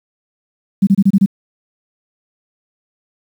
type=tone bursts; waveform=sine; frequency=196 Hz; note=G3; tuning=in tune; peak=-6 dBFS; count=6; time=0.82-1.261 s; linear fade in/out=10 ms; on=51 ms; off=27 ms; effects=7-bit